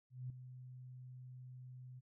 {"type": "tone with ADSR envelope", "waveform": "sine", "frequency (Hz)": 126.8, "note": "B2", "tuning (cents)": 46, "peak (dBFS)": -40, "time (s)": [0.1, 2.01], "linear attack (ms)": 200, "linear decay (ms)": 3, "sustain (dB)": -10, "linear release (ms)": 27, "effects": []}